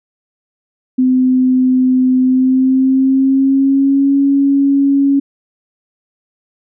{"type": "tone with pitch glide", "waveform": "sine", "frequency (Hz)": [256.2, 277.8], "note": ["C4", "C#4"], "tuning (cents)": [-36, 4], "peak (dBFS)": -8, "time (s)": [0.98, 5.2], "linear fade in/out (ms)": 10, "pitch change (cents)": 140, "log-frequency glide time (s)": [2.2, 4.16], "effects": []}